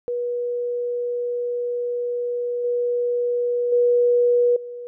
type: tone with level steps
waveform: sine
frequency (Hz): 484.4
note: B4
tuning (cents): -34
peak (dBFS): -22 / -19 / -14 / -31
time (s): 0.08-4.87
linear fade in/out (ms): 0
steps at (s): 2.64 / 3.72 / 4.56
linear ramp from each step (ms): 5
effects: none